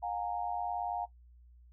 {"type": "tone cluster", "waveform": "sine", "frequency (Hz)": [715, 814, 923], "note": ["F5", "G#5", "A#5"], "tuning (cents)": [41, -35, -17], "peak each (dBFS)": [-36, -38, -40], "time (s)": [0.02, 1.06], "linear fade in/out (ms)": 20, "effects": ["noise-tail reverb RT60 0.1 s tail -17 dB re dry", "added 60 Hz sine -55 dBFS peak until 1.72 s"]}